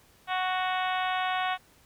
harmonic tone, 370 Hz, F#4, in tune, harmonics 2 / 3 / 4 / 5 / 6 / 7 / 8 / 9 / 10, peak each -29 / -33 / -35 / -37 / -39 / -40 / -41 / -42 / -43 dBFS, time 0.27-1.58 s, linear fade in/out 50 ms, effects pink hiss -60 dBFS RMS until 1.85 s

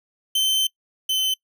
40% pulse tone pair in turn, 3087 / 3059 Hz, G7 / G7, -27 / -43 cents, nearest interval unison, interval 16 cents, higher first, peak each -17 / -19 dBFS, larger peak first, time 0.35-0.67 / 1.09-1.34 s, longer first, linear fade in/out 5 ms, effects noise-tail reverb RT60 0.1 s tail -24 dB re dry

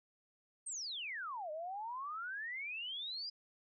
sine exponential two-way sweep, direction down then up, 8870 to 598 to 4972 Hz, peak -40 dBFS, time 0.66-3.3 s, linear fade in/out 10 ms, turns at 1.51 s, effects none

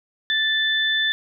sine tone pair together, 1760 / 3520 Hz, A6 / A7, 0 / 0 cents, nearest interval octave, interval 1200 cents, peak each -21 dBFS, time 0.3-1.12 s, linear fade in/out 0 ms, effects none

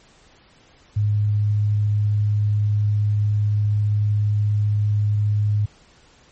sine tone, 104.3 Hz, G#2, 8 cents sharp, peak -16 dBFS, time 0.96-5.66 s, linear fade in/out 10 ms, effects pink hiss -53 dBFS RMS until 6.31 s + MP3 32 kbps

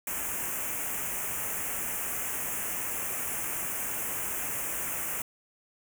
white band-stop noise, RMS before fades -33 dBFS, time 0.07-5.22 s, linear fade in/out 2 ms, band 2800 to 6400 Hz, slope 48 dB/octave, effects none

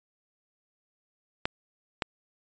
clicks, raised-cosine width 0.3 ms, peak -10 / -11 dBFS, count 2, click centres 1.455 / 2.022 s, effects resampled to 16000 Hz

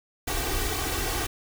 pink noise with comb filter, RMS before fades -28 dBFS, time 0.27-1.27 s, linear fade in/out 10 ms, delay 2.6 ms, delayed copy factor +0.95, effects none

